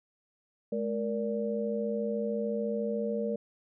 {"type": "tone cluster", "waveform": "sine", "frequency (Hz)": [213.3, 468.2, 582], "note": ["G#3", "A#4", "D5"], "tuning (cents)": [46, 8, -16], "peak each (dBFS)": [-33, -32, -35], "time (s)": [0.72, 3.36], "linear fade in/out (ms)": 5, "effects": []}